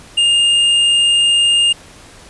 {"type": "tone with tanh clipping", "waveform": "sine", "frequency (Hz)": 2821, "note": "F7", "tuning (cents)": 17, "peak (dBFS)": -11, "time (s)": [0.17, 1.73], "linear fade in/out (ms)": 10, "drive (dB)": 10, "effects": ["pink hiss -40 dBFS RMS until 2.29 s", "resampled to 24000 Hz"]}